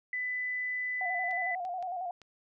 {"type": "tone", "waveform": "sine", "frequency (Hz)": 1998, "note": "B6", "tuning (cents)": 20, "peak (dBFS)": -31, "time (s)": [0.13, 1.55], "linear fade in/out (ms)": 2}
{"type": "tone with vibrato", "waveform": "sine", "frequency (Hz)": 724, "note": "F#5", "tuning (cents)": -38, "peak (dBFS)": -33, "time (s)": [1.01, 2.11], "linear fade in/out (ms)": 2, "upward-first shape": "square", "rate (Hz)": 11, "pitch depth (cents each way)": 56}
{"type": "clicks", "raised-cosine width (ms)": 0.2, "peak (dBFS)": -35, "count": 4, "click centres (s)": [1.311, 1.651, 1.826, 2.217]}
{"effects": []}